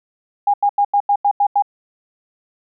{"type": "tone bursts", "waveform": "sine", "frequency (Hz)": 813, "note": "G#5", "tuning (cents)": -37, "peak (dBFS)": -11, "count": 8, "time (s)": [0.47, 1.623], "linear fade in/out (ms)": 5, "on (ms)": 68, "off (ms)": 87, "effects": []}